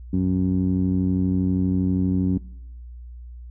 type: tone with low-pass filter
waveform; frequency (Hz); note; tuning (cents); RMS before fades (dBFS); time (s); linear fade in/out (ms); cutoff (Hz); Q
15% pulse; 92.5; F#2; 0; -21; 0.13-2.38; 5; 240; 2.7
effects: noise-tail reverb RT60 0.8 s tail -23 dB re dry + added 60 Hz sine -36 dBFS peak until 3.5 s